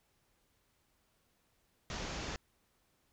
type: low-pass noise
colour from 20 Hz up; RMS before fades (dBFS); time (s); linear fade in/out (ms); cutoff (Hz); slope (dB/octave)
pink; -41; 1.9-2.36; 0; 7100; 96
effects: pink hiss -75 dBFS RMS until 3.12 s

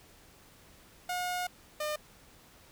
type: tone pair in turn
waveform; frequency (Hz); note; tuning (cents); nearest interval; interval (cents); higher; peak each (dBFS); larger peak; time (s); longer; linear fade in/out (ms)
sawtooth; 720 / 604.5; F#5 / D5; -47 / +50; minor third; 303; first; -28; neither; 1.09-1.47 / 1.8-1.96; first; 5
effects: pink hiss -58 dBFS RMS until 2.71 s

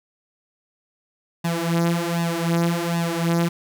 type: tone with flanger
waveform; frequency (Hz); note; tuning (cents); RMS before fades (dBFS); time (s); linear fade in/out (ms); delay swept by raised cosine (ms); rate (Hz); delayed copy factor
sawtooth; 169.1; E3; +44; -22; 1.44-3.49; 10; 1.1 to 6.1; 1.3; +0.8
effects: none

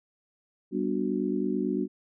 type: chord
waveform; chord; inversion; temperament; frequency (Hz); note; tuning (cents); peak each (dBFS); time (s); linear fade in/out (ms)
sine; G major seventh; none; just; 196 / 245 / 294 / 367.5; G3 / B3 / D4 / F#4; 0 / -14 / +2 / -12; -31; 0.71-1.88; 50
effects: none

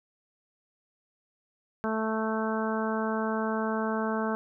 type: harmonic tone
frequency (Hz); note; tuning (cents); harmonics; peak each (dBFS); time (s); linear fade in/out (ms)
220; A3; 0; 1 / 2 / 3 / 4 / 5 / 6 / 7; -30 / -33 / -35 / -36 / -37 / -38 / -38; 1.84-4.35; 0
effects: none

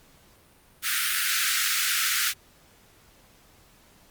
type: high-pass noise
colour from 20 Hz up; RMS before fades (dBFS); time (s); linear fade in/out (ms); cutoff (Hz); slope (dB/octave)
pink; -25; 0.82-2.34; 50; 1300; 96
effects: pink hiss -57 dBFS RMS until 4.1 s + Opus 48 kbps

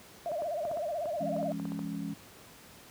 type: tone with vibrato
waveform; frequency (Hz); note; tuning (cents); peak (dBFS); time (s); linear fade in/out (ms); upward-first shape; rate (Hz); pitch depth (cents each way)
sine; 640; D#5; +49; -31; 0.26-1.52; 0; sine; 16; 160
type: clicks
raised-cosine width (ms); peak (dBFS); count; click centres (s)
1; -29; 12; 0.317 / 0.421 / 0.652 / 0.714 / 0.772 / 1.057 / 1.365 / 1.428 / 1.598 / 1.654 / 1.72 / 1.792
type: chord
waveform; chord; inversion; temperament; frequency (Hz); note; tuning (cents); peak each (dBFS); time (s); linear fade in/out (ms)
sine; Db major; first; equal with one note detuned; 170.23 / 207.7 / 277.2; F3 / Ab3 / Db4; -44 / 0 / 0; -38; 1.2-2.14; 10
effects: pink hiss -53 dBFS RMS until 2.9 s + high-pass 80 Hz 12 dB/octave

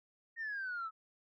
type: exponential sweep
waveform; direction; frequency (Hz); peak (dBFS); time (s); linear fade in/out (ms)
sine; down; 1864.7 to 1283; -36; 0.36-0.91; 50
effects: tanh soft clip ceiling -34 dBFS

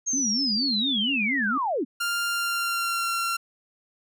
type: linear sweep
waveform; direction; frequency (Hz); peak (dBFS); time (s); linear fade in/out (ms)
sine; down; 6500 to 213.9; -23; 0.06-1.85; 20
type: tone with vibrato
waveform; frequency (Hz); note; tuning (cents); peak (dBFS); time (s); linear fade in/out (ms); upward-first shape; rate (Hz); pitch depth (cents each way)
sine; 240; B3; -49; -27; 0.13-1.58; 5; sine; 4.3; 280
type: tone with pitch glide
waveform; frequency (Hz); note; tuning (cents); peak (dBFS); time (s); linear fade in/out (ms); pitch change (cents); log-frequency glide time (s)
sawtooth; 1396.9 to 1368.9; F6 to F6; 0 to -35; -21; 2-3.37; 10; -35; 2.27-3.11
effects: none

